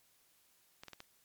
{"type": "clicks", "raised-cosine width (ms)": 0.2, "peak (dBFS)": -30, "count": 4, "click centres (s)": [0.835, 0.883, 0.933, 1.004], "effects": ["white hiss -70 dBFS RMS until 1.24 s", "MP3 96 kbps"]}